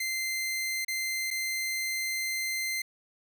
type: tone with dropouts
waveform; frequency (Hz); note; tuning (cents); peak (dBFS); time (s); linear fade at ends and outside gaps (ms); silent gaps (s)
sawtooth; 2080; C7; -11; -26; 0-2.82; 5; 0.848-0.881 / 1.305-1.31
effects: none